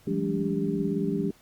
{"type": "tone cluster", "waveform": "sine", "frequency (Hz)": [166.8, 192.4, 210.1, 287.9, 397.4], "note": ["E3", "G3", "G#3", "D4", "G4"], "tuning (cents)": [21, -32, 20, -34, 24], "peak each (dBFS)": -31, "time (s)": [0.07, 1.31], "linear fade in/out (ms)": 5, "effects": ["pink hiss -59 dBFS RMS until 1.41 s", "Opus 48 kbps"]}